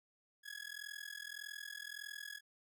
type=tone with amplitude modulation; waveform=sawtooth; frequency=1677 Hz; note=G#6; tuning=16 cents sharp; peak=-38 dBFS; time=0.43-2.41 s; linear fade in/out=50 ms; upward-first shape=sine; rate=41.7 Hz; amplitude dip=95%; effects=none

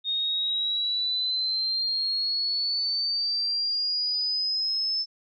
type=exponential sweep; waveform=sine; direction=up; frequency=3694 to 5274 Hz; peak=-24 dBFS; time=0.04-5.06 s; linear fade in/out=50 ms; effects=none

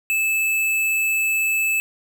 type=tone with hard clipping; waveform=sine; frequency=2618 Hz; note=E7; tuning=13 cents flat; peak=-19 dBFS; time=0.1-1.8 s; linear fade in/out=0 ms; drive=17 dB; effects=none

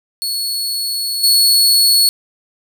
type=tone with level steps; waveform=sawtooth; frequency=4385 Hz; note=C#8; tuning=20 cents flat; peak=-15 / -6 dBFS; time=0.22-2.09 s; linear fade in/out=0 ms; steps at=1.23 s; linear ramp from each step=10 ms; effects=none

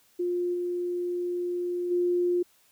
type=tone with level steps; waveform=sine; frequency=353.5 Hz; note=F4; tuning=21 cents sharp; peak=-25 / -27 / -22 dBFS; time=0.19-2.43 s; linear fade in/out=10 ms; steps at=0.53 / 1.9 s; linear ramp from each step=20 ms; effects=white hiss -63 dBFS RMS until 2.71 s

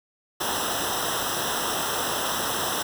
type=noise with comb filter; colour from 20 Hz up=pink; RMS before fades=-27 dBFS; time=0.4-2.83 s; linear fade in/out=10 ms; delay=0.44 ms; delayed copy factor=-1; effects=none

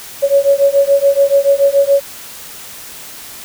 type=beating tone pair; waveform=sine; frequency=554.4 / 561.4 Hz; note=C#5 / C#5; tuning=0 / +22 cents; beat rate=7 Hz; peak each=-11 dBFS; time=0.22-2.01 s; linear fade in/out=20 ms; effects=white hiss -32 dBFS RMS until 3.44 s

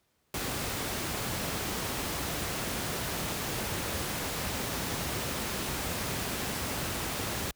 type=noise; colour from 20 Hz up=pink; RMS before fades=-33 dBFS; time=0.34-7.51 s; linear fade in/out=2 ms; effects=pink hiss -73 dBFS RMS until 7.55 s + high-pass 60 Hz 12 dB/octave

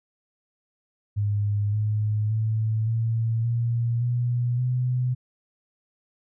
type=tone with pitch steps; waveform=sine; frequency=103 / 106.45 / 110.01 / 113.69 / 117.5 / 121.43 / 125.5 Hz; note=G#2 / G#2 / A2 / A#2 / A#2 / B2 / B2; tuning=-14 / +43 / 0 / -43 / +14 / -29 / +28 cents; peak=-21 dBFS; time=1.16-5.15 s; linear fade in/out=20 ms; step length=570 ms; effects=none

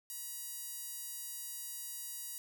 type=tone with high-pass filter; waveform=sawtooth; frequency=960 Hz; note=B5; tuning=49 cents flat; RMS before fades=-44 dBFS; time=0.1-2.38 s; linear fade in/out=0 ms; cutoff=9400 Hz; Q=0.64; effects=none

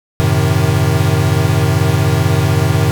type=chord; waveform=square; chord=F# diminished seventh; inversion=none; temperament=equal with one note detuned; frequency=92.5 / 108.49 / 130.81 / 155.56 Hz; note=F#2 / A2 / C3 / Eb3; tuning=0 / -24 / 0 / 0 cents; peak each=-17 dBFS; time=0.2-2.91 s; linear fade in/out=0 ms; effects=none

